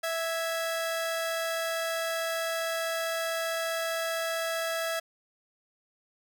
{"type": "tone pair together", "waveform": "sawtooth", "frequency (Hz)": [657.4, 1661.2], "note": ["E5", "G#6"], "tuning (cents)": [-5, 0], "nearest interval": "octave + major third", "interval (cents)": 1605, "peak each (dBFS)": [-26, -32], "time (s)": [0.03, 5], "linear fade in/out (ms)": 10, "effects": []}